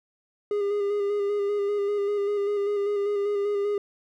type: tone with vibrato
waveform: triangle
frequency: 407.3 Hz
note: G#4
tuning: 34 cents flat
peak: -21 dBFS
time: 0.51-3.78 s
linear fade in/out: 2 ms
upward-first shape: square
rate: 5.1 Hz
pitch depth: 23 cents each way
effects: none